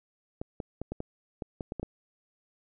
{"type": "clicks", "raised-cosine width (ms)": 2, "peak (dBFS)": -21, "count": 10, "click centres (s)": [0.415, 0.602, 0.816, 0.92, 1.004, 1.422, 1.608, 1.721, 1.797, 1.83], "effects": []}